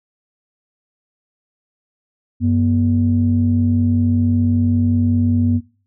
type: tone pair together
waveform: sine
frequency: 95.56 / 240.8 Hz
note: G2 / B3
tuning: -44 / -44 cents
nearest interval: octave + major third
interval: 1600 cents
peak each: -15 dBFS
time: 2.4-5.61 s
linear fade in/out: 50 ms
effects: noise-tail reverb RT60 0.4 s tail -18 dB re dry + tanh soft clip ceiling -5 dBFS